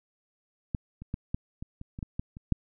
clicks, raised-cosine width 5 ms, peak -16 / -29 / -19 / -16 / -25 / -28 / -26 / -21 / -18 / -30 / -11 dBFS, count 11, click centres 0.748 / 1.02 / 1.141 / 1.345 / 1.625 / 1.814 / 1.989 / 2.028 / 2.195 / 2.369 / 2.523 s, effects none

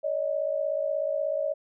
sine tone pair together, 565.8 / 622.3 Hz, C#5 / D#5, +35 / 0 cents, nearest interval major second, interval 165 cents, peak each -28 dBFS, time 0.03-1.54 s, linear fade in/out 20 ms, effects none

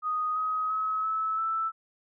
sine tone with pitch steps, 1244.5 / 1263.3 / 1282.4 / 1301.9 / 1321.6 Hz, D#6 / D#6 / E6 / E6 / E6, 0 / +26 / -48 / -22 / +4 cents, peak -26 dBFS, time 0.02-1.72 s, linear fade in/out 50 ms, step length 340 ms, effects none

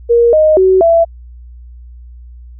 sine tone with pitch steps, 471 / 620 / 376.4 / 668 Hz, A#4 / D#5 / F#4 / E5, +18 / -6 / +30 / +23 cents, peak -5 dBFS, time 0.09-1.05 s, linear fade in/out 20 ms, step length 240 ms, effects added 60 Hz sine -31 dBFS peak until 2.59 s

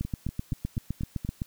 two click trains, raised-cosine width 5 ms, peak -17 / -20 dBFS, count 12 / 6, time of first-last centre 0.01-1.418 / 0.05-1.249 s, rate 7.81 / 4.17 Hz, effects white hiss -58 dBFS RMS until 1.46 s

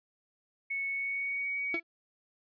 sine tone with pitch glide, 2209 to 2254 Hz, C#7 to C#7, -7 to +28 cents, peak -31 dBFS, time 0.7-1.8 s, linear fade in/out 10 ms, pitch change +35 cents, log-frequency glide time 0.87-1.58 s
35% pulse tone with exponential decay, 336 Hz, E4, 33 cents sharp, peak -28 dBFS, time 1.74-1.83 s, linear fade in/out 2 ms, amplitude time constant 18 ms
effects resampled to 11025 Hz

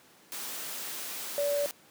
sine tone in noise, 575 Hz, D5, 37 cents flat, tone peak -26 dBFS, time 1.38-1.66 s, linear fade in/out 0 ms, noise white, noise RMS -38 dBFS, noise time 0.32-1.71 s, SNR +9 dB, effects pink hiss -58 dBFS RMS until 1.9 s + high-pass 200 Hz 12 dB/octave

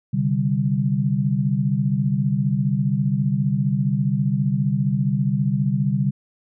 sine chord, C suspended second, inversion none, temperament equal with one note detuned, 131.87 / 146.83 / 196 Hz, C3 / D3 / G3, +14 / 0 / 0 cents, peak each -22 dBFS, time 0.13-6.11 s, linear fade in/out 10 ms, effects none

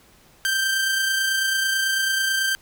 sawtooth tone with amplitude modulation, 1568 Hz, G6, in tune, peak -15 dBFS, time 0.45-2.55 s, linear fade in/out 0 ms, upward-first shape sine, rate 29.1 Hz, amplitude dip 30%, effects pink hiss -54 dBFS RMS until 2.61 s

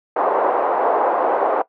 white band-pass noise, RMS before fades -18 dBFS, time 0.16-1.62 s, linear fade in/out 5 ms, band 430 to 920 Hz, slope 24 dB/octave, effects noise-tail reverb RT60 0.1 s tail -18 dB re dry

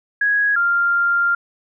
sine tone pair in turn, 1661.2 / 1394.2 Hz, G#6 / F6, 0 / -3 cents, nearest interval minor third, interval 303 cents, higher first, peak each -14 dBFS, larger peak neither, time 0.21-0.56 / 0.56-1.35 s, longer second, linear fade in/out 5 ms, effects none

